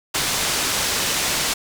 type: low-pass noise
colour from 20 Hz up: white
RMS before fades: -22 dBFS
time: 0.14-1.54 s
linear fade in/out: 10 ms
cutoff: 7500 Hz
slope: 12 dB/octave
effects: none